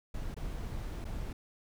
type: noise with dropouts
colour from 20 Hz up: brown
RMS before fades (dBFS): -38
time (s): 0.14-1.33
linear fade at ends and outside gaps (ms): 5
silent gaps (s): 0.344-0.365 / 1.044-1.051
effects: none